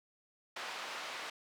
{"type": "band-pass noise", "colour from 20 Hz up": "pink", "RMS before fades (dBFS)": -43, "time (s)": [0.56, 1.3], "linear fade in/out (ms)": 5, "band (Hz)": [790, 4200], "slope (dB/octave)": 12, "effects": []}